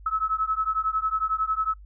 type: beating tone pair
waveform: sine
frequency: 1291 / 1302 Hz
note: E6 / E6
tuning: -37 / -22 cents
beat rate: 11 Hz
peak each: -26 dBFS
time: 0.06-1.74 s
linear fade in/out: 5 ms
effects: noise-tail reverb RT60 0.1 s tail -22 dB re dry + added 50 Hz sine -43 dBFS peak until 1.85 s